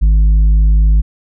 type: tone with tanh clipping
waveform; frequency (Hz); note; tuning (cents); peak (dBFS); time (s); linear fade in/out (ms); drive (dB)
sine; 52.1; G#1; +6; -7; 0.01-1.02; 20; 5
effects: none